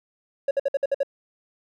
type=tone bursts; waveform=triangle; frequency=554.4 Hz; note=C#5; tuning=in tune; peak=-16 dBFS; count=7; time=0.48-1.032 s; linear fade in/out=5 ms; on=30 ms; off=57 ms; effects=tanh soft clip ceiling -13 dBFS